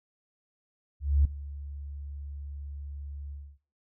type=tone with ADSR envelope; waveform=sine; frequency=71.2 Hz; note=C#2; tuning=47 cents sharp; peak=-17 dBFS; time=1-3.58 s; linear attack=250 ms; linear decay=4 ms; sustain=-20 dB; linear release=270 ms; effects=noise-tail reverb RT60 0.4 s tail -19 dB re dry + tanh soft clip ceiling -13 dBFS